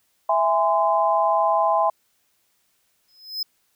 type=chord; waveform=sine; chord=E augmented; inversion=none; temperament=just; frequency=659.3 / 824.1 / 1030.1 Hz; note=E5 / G#5 / B#5; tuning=0 / -14 / -27 cents; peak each=-21 / -21 / -21 dBFS; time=0.29-1.9 s; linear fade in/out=5 ms
type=tone with exponential growth; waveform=square; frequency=5100 Hz; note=D#8; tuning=42 cents sharp; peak=-22 dBFS; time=3.08-3.43 s; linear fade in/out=5 ms; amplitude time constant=75 ms
effects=white hiss -67 dBFS RMS until 3.75 s